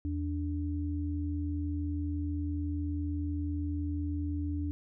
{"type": "tone pair together", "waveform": "sine", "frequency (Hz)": [82.08, 291.9], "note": ["E2", "D4"], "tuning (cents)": [-7, -10], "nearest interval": "octave + minor seventh", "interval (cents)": 2197, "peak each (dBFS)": [-32, -35], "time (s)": [0.05, 4.71], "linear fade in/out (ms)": 0, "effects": []}